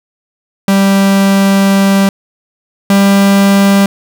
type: tone pair in turn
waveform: 45% pulse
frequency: 196 / 197.93 Hz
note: G3 / G3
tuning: 0 / +17 cents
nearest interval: unison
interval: 17 cents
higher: second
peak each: -6 / -5 dBFS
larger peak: second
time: 0.68-2.09 / 2.9-3.86 s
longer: first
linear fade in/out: 2 ms
effects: none